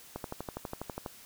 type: click train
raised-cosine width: 1 ms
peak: -22 dBFS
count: 12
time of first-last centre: 0.16-1.062 s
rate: 12.2 Hz
effects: white hiss -53 dBFS RMS until 1.25 s